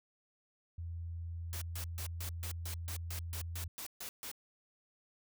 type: tone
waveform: sine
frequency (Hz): 84.3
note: E2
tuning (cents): +39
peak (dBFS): -39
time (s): 0.78-3.68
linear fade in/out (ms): 5
type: noise bursts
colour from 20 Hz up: white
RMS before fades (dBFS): -44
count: 13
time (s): 1.53-4.315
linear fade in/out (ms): 0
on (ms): 85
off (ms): 140
effects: none